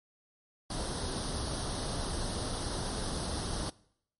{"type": "noise with comb filter", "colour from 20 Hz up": "pink", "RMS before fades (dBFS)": -35, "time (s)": [0.7, 3.7], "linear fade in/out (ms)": 5, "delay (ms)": 0.21, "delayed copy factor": 0.75, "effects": ["noise-tail reverb RT60 0.7 s tail -22 dB re dry", "MP3 48 kbps"]}